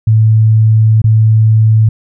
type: tone with dropouts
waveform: sine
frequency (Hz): 110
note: A2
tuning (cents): 0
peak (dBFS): -4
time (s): 0.07-1.89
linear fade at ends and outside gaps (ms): 5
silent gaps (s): 1.018-1.041
effects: none